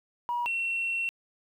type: tone pair in turn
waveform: sine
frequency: 961 / 2718 Hz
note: B5 / F7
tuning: -48 / -48 cents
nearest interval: octave + tritone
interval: 1800 cents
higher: second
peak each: -26 dBFS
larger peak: neither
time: 0.29-0.46 / 0.46-1.09 s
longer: second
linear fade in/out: 0 ms
effects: tanh soft clip ceiling -23 dBFS + 10-bit